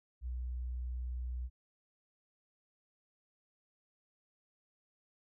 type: tone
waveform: sine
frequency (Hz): 61.74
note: B1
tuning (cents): 0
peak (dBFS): -36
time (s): 0.21-1.5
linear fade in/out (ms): 50
effects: none